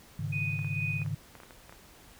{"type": "chord", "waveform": "sine", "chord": "Ab suspended fourth", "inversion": "none", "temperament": "equal", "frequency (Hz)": [103.83, 138.59, 155.56], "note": ["Ab2", "Db3", "Eb3"], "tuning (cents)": [0, 0, 0], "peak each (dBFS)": -35, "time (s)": [0.19, 1.15], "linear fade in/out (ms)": 5}
{"type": "tone with tremolo", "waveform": "sine", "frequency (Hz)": 2486, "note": "D#7", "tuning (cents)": -2, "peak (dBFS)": -31, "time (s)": [0.32, 1.04], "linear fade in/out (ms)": 10, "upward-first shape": "sine", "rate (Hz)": 2.3, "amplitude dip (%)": 60}
{"type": "clicks", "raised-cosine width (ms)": 0.5, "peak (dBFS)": -33, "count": 10, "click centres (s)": [0.591, 0.646, 1.017, 1.062, 1.353, 1.402, 1.434, 1.508, 1.695, 1.725]}
{"effects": ["pink hiss -55 dBFS RMS until 2.19 s"]}